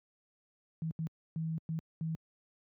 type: tone bursts at uneven times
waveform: sine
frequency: 161.3 Hz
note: E3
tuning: 37 cents flat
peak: -32 dBFS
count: 5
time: 0.82-0.91 / 0.99-1.07 / 1.36-1.58 / 1.69-1.79 / 2.01-2.15 s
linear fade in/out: 0 ms
effects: high-pass 100 Hz 12 dB/octave